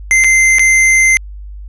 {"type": "tone with dropouts", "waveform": "square", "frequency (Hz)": 2079, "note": "C7", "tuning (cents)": -12, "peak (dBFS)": -7, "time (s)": [0.11, 1.17], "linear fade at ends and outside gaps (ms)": 0, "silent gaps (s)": [[0.239, 0.244], [0.585, 0.594]], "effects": ["added 50 Hz sine -26 dBFS peak until 1.68 s", "resampled to 24000 Hz"]}